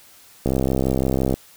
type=click train; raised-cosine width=2 ms; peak=-7 dBFS; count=59; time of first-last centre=0.46-1.34 s; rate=65.9 Hz; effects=white hiss -49 dBFS RMS until 1.56 s

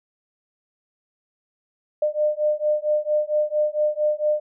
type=beating tone pair; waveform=sine; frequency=601 / 605.4 Hz; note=D5 / D#5; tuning=+40 / -48 cents; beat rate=4.4 Hz; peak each=-22 dBFS; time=2.02-4.4 s; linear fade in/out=5 ms; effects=none

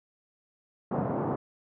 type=band-pass noise; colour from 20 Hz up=pink; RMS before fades=-30 dBFS; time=0.91-1.36 s; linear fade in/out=5 ms; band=130 to 970 Hz; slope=24 dB/octave; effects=none

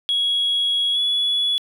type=tone with pitch glide; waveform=sine; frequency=3328 to 3400 Hz; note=G#7 to G#7; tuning=+3 to +40 cents; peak=-16 dBFS; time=0.09-1.58 s; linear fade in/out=0 ms; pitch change=+37 cents; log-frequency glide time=0.93-0.98 s; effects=tanh soft clip ceiling -14 dBFS + 9-bit

